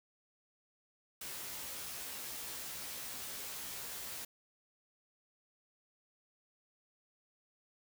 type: noise with comb filter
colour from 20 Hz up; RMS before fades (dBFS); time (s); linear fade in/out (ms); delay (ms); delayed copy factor
white; -44; 1.21-4.25; 5; 15; +0.85
effects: none